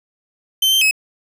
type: tone with pitch steps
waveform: 40% pulse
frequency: 3095 / 3131 / 2564 Hz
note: G7 / G7 / E7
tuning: -23 / -3 / -49 cents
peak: -11 dBFS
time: 0.62-0.911 s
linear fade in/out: 5 ms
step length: 97 ms
effects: none